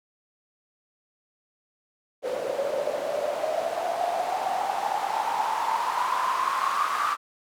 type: noise with band-pass filter sweep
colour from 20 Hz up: white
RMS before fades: -27 dBFS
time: 2.22-7.17 s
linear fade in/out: 50 ms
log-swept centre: 510 to 1200 Hz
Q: 9.6
effects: none